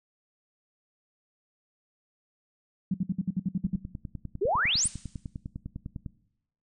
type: tone bursts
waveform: sine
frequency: 186.1 Hz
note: F#3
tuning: 10 cents sharp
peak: -23 dBFS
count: 10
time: 2.91-3.761 s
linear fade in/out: 5 ms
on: 32 ms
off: 59 ms
type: click train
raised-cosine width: 5 ms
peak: -24 dBFS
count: 25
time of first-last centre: 3.65-6.062 s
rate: 9.95 Hz
type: exponential sweep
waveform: sine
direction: up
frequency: 350.3 to 9970 Hz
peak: -23 dBFS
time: 4.41-4.88 s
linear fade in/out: 10 ms
effects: noise-tail reverb RT60 0.8 s tail -19 dB re dry